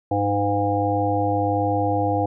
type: harmonic tone with a mistuned harmonic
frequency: 101.4 Hz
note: G#2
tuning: 41 cents flat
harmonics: 1 / 3 / 5 / 7 / 8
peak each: -25 / -25 / -25 / -25 / -25 dBFS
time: 0.11-2.26 s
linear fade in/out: 5 ms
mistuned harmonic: 3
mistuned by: +16 cents
effects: none